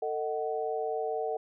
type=chord; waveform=sine; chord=D# diminished; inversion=second; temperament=just; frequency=448 / 622.3 / 746.7 Hz; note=A4 / D#5 / F#5; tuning=+31 / 0 / +16 cents; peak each=-32 / -36 / -34 dBFS; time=0.02-1.37 s; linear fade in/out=5 ms; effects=none